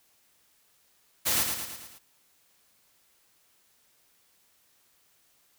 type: noise with echo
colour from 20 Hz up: white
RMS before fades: -26 dBFS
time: 1.25-1.44 s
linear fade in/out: 20 ms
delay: 110 ms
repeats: 5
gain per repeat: -5 dB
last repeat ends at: 1.99 s
effects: white hiss -66 dBFS RMS until 5.58 s